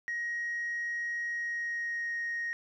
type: tone with pitch glide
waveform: sine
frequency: 1887 to 1869.6 Hz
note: A#6 to A#6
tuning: +21 to +5 cents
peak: -30 dBFS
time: 0.08-2.53 s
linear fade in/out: 0 ms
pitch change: -16 cents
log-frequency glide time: 1.28-2.16 s
effects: tanh soft clip ceiling -29 dBFS + 12-bit

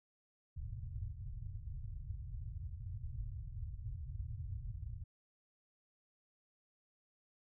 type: low-pass noise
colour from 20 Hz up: white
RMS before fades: -44 dBFS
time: 0.56-5.04 s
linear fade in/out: 10 ms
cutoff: 120 Hz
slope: 48 dB/octave
effects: none

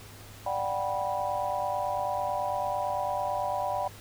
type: chord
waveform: sine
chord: G major seventh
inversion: second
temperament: just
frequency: 588 / 735 / 784 / 980 Hz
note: D5 / F#5 / G5 / B5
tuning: +2 / -12 / 0 / -14 cents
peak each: -33 dBFS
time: 0.46-3.88 s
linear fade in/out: 5 ms
effects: added 102 Hz sine -48 dBFS peak until 4 s + pink hiss -49 dBFS RMS until 4 s

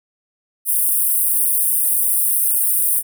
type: high-pass noise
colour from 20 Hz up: pink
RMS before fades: -17 dBFS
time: 0.65-3.03 s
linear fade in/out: 50 ms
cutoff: 8900 Hz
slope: 96 dB/octave
effects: none

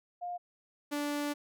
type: tone pair in turn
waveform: sine / sawtooth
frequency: 708 / 291.4 Hz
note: F5 / D4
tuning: +23 / -13 cents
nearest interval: octave + minor third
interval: 1536 cents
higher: first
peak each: -35 / -28 dBFS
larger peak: second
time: 0.21-0.38 / 0.91-1.34 s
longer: second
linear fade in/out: 20 ms
effects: none

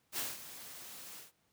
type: noise with ADSR envelope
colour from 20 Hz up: white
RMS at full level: -36 dBFS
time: 0.12-1.32 s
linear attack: 61 ms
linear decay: 190 ms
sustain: -13 dB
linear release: 140 ms
effects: pink hiss -75 dBFS RMS until 1.52 s + high-pass 80 Hz 12 dB/octave

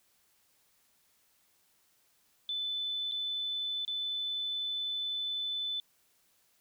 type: tone with dropouts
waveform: sine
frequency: 3508 Hz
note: A7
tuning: 6 cents flat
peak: -32 dBFS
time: 2.49-5.8 s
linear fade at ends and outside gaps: 1 ms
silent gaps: 3.114-3.12 / 3.85-3.878 s
effects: white hiss -70 dBFS RMS until 6.6 s

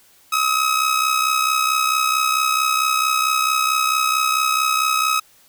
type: tone with amplitude modulation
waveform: sawtooth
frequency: 1275 Hz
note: D#6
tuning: 42 cents sharp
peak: -10 dBFS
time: 0.32-5.2 s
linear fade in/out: 10 ms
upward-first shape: sine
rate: 64.5 Hz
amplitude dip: 60%
effects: white hiss -53 dBFS RMS until 5.48 s

